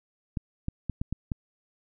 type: clicks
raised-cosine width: 5 ms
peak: -17 dBFS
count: 6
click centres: 0.372 / 0.684 / 0.897 / 1.015 / 1.126 / 1.318 s
effects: none